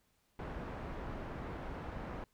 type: low-pass noise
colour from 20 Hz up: pink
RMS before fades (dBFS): -43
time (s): 0.39-2.24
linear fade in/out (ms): 2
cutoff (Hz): 1400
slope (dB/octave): 12
effects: pink hiss -75 dBFS RMS until 2.33 s